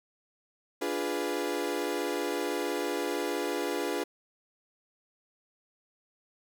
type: chord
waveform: 35% pulse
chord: D diminished seventh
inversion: none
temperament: equal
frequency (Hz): 293.7 / 349.2 / 415.3 / 493.9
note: D4 / F4 / Ab4 / Cb5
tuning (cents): 0 / 0 / 0 / 0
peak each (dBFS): -34 / -33 / -33 / -34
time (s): 0.81-4.04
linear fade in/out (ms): 10
effects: none